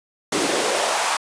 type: noise with high-pass filter sweep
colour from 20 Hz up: pink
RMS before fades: -21 dBFS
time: 0.32-1.17 s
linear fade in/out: 5 ms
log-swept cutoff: 280 to 990 Hz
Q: 2.3
effects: resampled to 22050 Hz